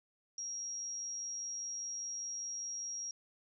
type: tone with amplitude modulation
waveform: sine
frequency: 5640 Hz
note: F8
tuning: 16 cents sharp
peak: -37 dBFS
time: 0.38-3.11 s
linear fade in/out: 2 ms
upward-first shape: sine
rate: 105 Hz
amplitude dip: 30%
effects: none